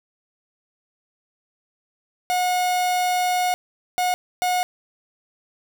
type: tone bursts at uneven times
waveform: 45% pulse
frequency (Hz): 725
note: F#5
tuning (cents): -35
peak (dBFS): -19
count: 3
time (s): 2.3-3.54 / 3.98-4.14 / 4.42-4.63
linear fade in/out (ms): 0
effects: 10-bit